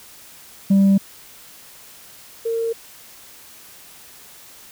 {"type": "tone pair in turn", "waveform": "sine", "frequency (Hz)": [196, 457.4], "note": ["G3", "A#4"], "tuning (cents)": [0, -33], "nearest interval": "octave + minor third", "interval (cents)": 1467, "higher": "second", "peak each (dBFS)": [-8, -19], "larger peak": "first", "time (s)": [[0.7, 0.98], [2.45, 2.73]], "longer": "neither", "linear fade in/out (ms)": 10, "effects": ["tanh soft clip ceiling -10 dBFS", "white hiss -44 dBFS RMS until 4.71 s"]}